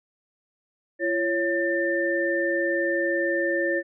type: tone cluster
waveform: sine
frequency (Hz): 340.9 / 553 / 1791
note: F4 / C#5 / A6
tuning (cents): -42 / -4 / +30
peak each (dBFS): -26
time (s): 0.99-3.83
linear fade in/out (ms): 50
effects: none